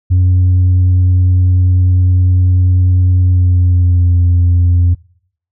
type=tone with pitch glide; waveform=sine; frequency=91 to 87.75 Hz; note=F#2 to F2; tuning=-28 to +9 cents; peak=-4 dBFS; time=0.1-4.95 s; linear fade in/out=20 ms; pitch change=-63 cents; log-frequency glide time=3.2-4.17 s; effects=noise-tail reverb RT60 0.6 s tail -23 dB re dry + tanh soft clip ceiling -5 dBFS